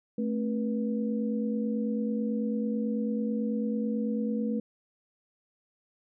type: tone cluster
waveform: sine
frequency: 220 / 269.1 / 484.4 Hz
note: A3 / C4 / B4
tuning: 0 / +49 / -34 cents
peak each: -28 / -35 / -35 dBFS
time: 0.18-4.6 s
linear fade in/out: 5 ms
effects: none